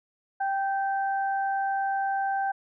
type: tone pair together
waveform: sine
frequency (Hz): 784 / 1555.4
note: G5 / G6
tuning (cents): 0 / -14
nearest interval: octave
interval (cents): 1186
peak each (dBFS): -25 / -33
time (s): 0.4-2.52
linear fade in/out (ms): 10
effects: none